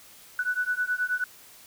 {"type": "beating tone pair", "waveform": "sine", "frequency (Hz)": [1480, 1489.4], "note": ["F#6", "F#6"], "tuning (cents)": [0, 11], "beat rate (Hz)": 9.4, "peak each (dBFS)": -28, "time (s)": [0.39, 1.24], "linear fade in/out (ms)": 2, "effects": ["white hiss -51 dBFS RMS until 1.66 s"]}